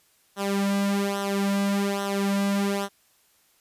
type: tone with flanger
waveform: sawtooth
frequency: 199.1 Hz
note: G3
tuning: 27 cents sharp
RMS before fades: -25 dBFS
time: 0.36-2.89 s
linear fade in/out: 50 ms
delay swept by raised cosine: 0.42 to 2.82 ms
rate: 1.2 Hz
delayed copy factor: -0.75
effects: white hiss -63 dBFS RMS until 3.6 s + resampled to 32000 Hz